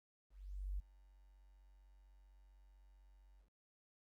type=tone with ADSR envelope; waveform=sine; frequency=47.85 Hz; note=G1; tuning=41 cents flat; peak=-38 dBFS; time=0.3-3.5 s; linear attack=490 ms; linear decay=15 ms; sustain=-24 dB; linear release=110 ms; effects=13-bit